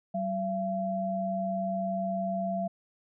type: tone pair together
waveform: sine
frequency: 190.6 / 679.2 Hz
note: G3 / F5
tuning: -48 / -48 cents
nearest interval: octave + minor seventh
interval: 2200 cents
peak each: -32 / -30 dBFS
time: 0.14-2.68 s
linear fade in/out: 10 ms
effects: none